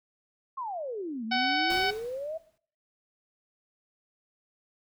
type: exponential two-way sweep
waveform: sine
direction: down then up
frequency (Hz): 1108.7 to 217.3 to 659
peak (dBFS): -32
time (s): 0.57-2.38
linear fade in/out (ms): 10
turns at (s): 1.25
type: harmonic tone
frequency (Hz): 752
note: F#5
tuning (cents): +28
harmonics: 1 / 2 / 3 / 4 / 5 / 6 / 7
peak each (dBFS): -28 / -31 / -33 / -34 / -35 / -36 / -36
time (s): 1.31-1.91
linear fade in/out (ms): 10
type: noise with exponential decay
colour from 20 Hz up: pink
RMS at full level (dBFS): -38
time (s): 1.7-2.58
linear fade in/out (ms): 2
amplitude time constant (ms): 190
effects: noise-tail reverb RT60 0.5 s tail -19 dB re dry